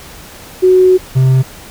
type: tone pair in turn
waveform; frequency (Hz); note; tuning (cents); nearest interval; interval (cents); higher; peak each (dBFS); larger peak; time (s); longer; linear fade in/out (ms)
sine / triangle; 370 / 130.81; F#4 / C3; 0 / 0; octave + tritone; 1800; first; -4; neither; 0.62-0.98 / 1.15-1.43; first; 20
effects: pink hiss -34 dBFS RMS until 1.7 s